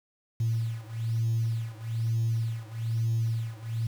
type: beating tone pair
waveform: sine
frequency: 113.5 / 114.6 Hz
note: A#2 / A#2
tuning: -46 / -29 cents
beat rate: 1.1 Hz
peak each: -28 / -29 dBFS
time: 0.4-3.87 s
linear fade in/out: 5 ms
effects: tanh soft clip ceiling -19 dBFS + 8-bit